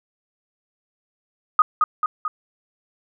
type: tone with echo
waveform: sine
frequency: 1244.5 Hz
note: D#6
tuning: in tune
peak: -9 dBFS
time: 1.59-1.62 s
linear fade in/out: 2 ms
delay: 220 ms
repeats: 3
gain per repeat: -4 dB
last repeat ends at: 2.28 s
effects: none